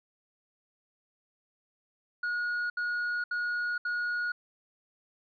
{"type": "tone bursts", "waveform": "triangle", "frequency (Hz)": 1446, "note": "F#6", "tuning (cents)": -40, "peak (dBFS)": -27, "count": 4, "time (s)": [2.23, 4.32], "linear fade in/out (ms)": 5, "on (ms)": 470, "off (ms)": 70, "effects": ["resampled to 11025 Hz"]}